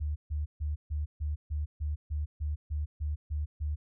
sine tone bursts, 74.8 Hz, D2, 32 cents sharp, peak -29 dBFS, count 13, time 0-3.76 s, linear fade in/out 20 ms, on 160 ms, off 140 ms, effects none

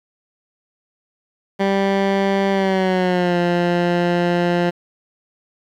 15% pulse tone with pitch glide, 196 to 174.62 Hz, G3 to F3, 0 to 0 cents, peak -9 dBFS, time 1.59-4.71 s, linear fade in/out 20 ms, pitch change -200 cents, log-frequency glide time 2.51-3.38 s, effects low-pass 3000 Hz 12 dB/octave + 8-bit

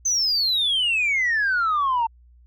sine exponential sweep, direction down, 6272 to 893 Hz, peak -17 dBFS, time 0.05-2.07 s, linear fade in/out 10 ms, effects tanh soft clip ceiling -16 dBFS + added 60 Hz sine -49 dBFS peak until 2.46 s

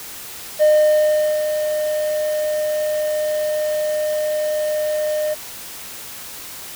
triangle tone with ADSR envelope, 609 Hz, D#5, 37 cents flat, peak -7 dBFS, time 0.59-5.35 s, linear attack 33 ms, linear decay 800 ms, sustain -9 dB, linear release 22 ms, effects tanh soft clip ceiling -3 dBFS + white hiss -34 dBFS RMS until 6.75 s

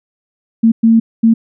sine tone bursts at uneven times, 226.6 Hz, A#3, 49 cents flat, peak -5 dBFS, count 3, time 0.63-0.72 / 0.83-1 / 1.23-1.34 s, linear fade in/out 10 ms, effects none

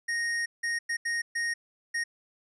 square tone bursts at uneven times, 1863 Hz, A#6, 2 cents flat, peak -28 dBFS, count 6, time 0.08-0.46 / 0.63-0.79 / 0.89-0.97 / 1.05-1.22 / 1.35-1.54 / 1.94-2.04 s, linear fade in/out 10 ms, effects resampled to 22050 Hz

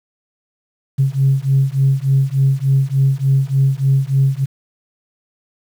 sine beating tone pair, 134.1 / 137.5 Hz, C3 / C#3, +43 / -14 cents, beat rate 3.4 Hz, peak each -14 dBFS, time 0.98-4.46 s, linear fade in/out 20 ms, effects tanh soft clip ceiling -5 dBFS + 7-bit

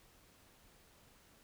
silence, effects pink hiss -65 dBFS RMS until 1.43 s

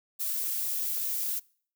violet noise with high-pass filter sweep, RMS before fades -31 dBFS, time 0.19-1.4 s, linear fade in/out 20 ms, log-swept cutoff 600 to 220 Hz, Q 9.7, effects noise-tail reverb RT60 0.5 s tail -24 dB re dry

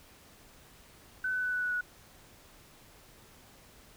sine tone with pitch steps, 1513 / 1503.4 / 1493.9 / 1484.4 / 1475 / 1465.7 Hz, F#6 / F#6 / F#6 / F#6 / F#6 / F#6, +38 / +27 / +16 / +5 / -6 / -17 cents, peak -29 dBFS, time 1.24-1.81 s, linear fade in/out 5 ms, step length 95 ms, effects pink hiss -57 dBFS RMS until 3.96 s

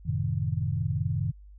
sine chord, F# diminished seventh, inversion none, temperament equal with one note detuned, 91.33 / 110 / 130.81 / 155.56 Hz, F#2 / A2 / C3 / Eb3, -22 / 0 / 0 / 0 cents, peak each -31 dBFS, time 0.05-1.32 s, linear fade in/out 20 ms, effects added 50 Hz sine -46 dBFS peak until 1.58 s

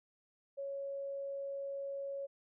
sine tone, 554.4 Hz, C#5, in tune, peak -38 dBFS, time 0.57-2.27 s, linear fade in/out 20 ms, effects none

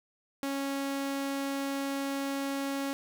sawtooth tone, 275.9 Hz, C#4, 8 cents flat, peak -27 dBFS, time 0.43-2.93 s, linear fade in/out 0 ms, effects none

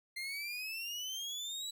30% pulse exponential sweep, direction up, 2082 to 3957 Hz, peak -36 dBFS, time 0.16-1.71 s, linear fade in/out 10 ms, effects none

